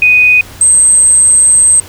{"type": "tone pair in turn", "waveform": "sine", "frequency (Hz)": [2489, 8285], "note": ["D#7", "C9"], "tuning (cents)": [0, -18], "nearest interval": "octave + major sixth", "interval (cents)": 2082, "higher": "second", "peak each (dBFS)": -3, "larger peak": "neither", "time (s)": [[0.02, 0.41], [0.61, 1.8]], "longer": "second", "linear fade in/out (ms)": 2, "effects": ["added 93 Hz sine -35 dBFS peak until 1.88 s", "pink hiss -33 dBFS RMS until 1.88 s"]}